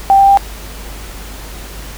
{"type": "tone with pitch steps", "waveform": "sine", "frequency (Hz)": [784, 788.5, 793.1], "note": ["G5", "G5", "G5"], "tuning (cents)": [0, 10, 20], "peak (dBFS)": -4, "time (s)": [0.1, 0.373], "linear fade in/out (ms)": 0, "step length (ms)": 91, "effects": ["added 50 Hz sine -28 dBFS peak until 1.97 s", "pink hiss -32 dBFS RMS until 1.97 s"]}